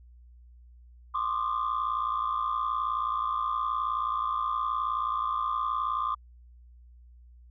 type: tone cluster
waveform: sine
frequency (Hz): 1049 / 1161 / 1220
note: C6 / D6 / D#6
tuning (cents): +4 / -20 / -34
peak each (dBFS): -30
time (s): 1.14-6.15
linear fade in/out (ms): 10
effects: tanh soft clip ceiling -21 dBFS + added 60 Hz sine -50 dBFS peak until 7.5 s